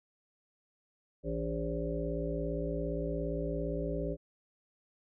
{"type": "harmonic tone with a mistuned harmonic", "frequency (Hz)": 57.4, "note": "A#1", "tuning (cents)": -26, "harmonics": [1, 3, 5, 7, 9, 10], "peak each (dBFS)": [-38, -38, -40, -39, -40, -40], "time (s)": [1.23, 4.17], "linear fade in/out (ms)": 50, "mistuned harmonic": 3, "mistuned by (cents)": -90, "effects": []}